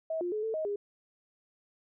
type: tone with pitch steps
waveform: sine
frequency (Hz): 643 / 352.7 / 426.9 / 443.9 / 628 / 408.2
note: E5 / F4 / G#4 / A4 / D#5 / G#4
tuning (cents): -43 / +17 / +48 / +15 / +16 / -30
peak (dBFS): -30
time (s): 0.1-0.76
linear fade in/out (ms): 5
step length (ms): 110
effects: none